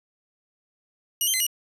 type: tone with pitch steps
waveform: 10% pulse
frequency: 2901 / 3136 / 2053 / 2905 Hz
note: F#7 / G7 / C7 / F#7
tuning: -35 / 0 / -33 / -32 cents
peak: -13 dBFS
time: 1.21-1.466 s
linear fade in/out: 2 ms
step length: 64 ms
effects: resampled to 32000 Hz